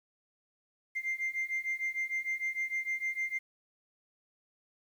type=beating tone pair; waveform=sine; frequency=2093 / 2099.6 Hz; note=C7 / C7; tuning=0 / +5 cents; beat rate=6.6 Hz; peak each=-34 / -33 dBFS; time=0.95-3.39 s; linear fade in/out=20 ms; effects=tanh soft clip ceiling -27 dBFS + 10-bit